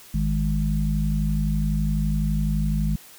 harmonic tone, 51.91 Hz, G#1, in tune, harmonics 1 / 3 / 4, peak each -23 / -24 / -27 dBFS, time 0.14-2.96 s, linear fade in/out 5 ms, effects white hiss -47 dBFS RMS until 3.18 s

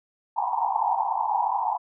white band-pass noise, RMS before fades -25 dBFS, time 0.36-1.78 s, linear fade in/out 20 ms, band 750 to 980 Hz, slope 96 dB/octave, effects none

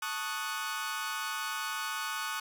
sawtooth chord, D# half-diminished seventh, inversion second, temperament equal, 880 / 1108.7 / 1244.5 / 1480 Hz, A5 / C#6 / D#6 / F#6, 0 / 0 / 0 / 0 cents, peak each -38 / -36 / -35 / -34 dBFS, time 0.02-2.4 s, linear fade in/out 5 ms, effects none

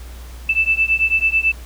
sine beating tone pair, 2638 / 2647.1 Hz, E7 / E7, +1 / +7 cents, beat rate 9.1 Hz, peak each -17 dBFS, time 0.49-1.52 s, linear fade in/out 5 ms, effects added 60 Hz sine -32 dBFS peak until 1.65 s + pink hiss -43 dBFS RMS until 1.65 s

